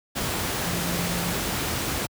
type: tone in noise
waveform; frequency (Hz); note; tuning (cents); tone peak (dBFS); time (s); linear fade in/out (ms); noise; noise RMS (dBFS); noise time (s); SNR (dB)
sine; 173.5; F3; -11; -29; 0.64-1.34; 20; pink; -27; 0.15-2.07; -5
effects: high-pass 60 Hz 12 dB/octave